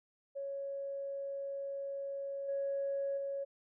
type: tone with level steps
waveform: sine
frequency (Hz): 554.4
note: C#5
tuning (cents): 0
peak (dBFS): -37 / -32 / -35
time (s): 0.35-3.45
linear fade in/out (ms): 20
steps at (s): 2.48 / 3.17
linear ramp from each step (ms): 10
effects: tanh soft clip ceiling -28 dBFS